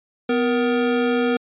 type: tone pair together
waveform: square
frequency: 250 / 471.9 Hz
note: B3 / A#4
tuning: +21 / +21 cents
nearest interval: major seventh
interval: 1100 cents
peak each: -21 dBFS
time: 0.29-1.37 s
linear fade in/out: 5 ms
effects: resampled to 8000 Hz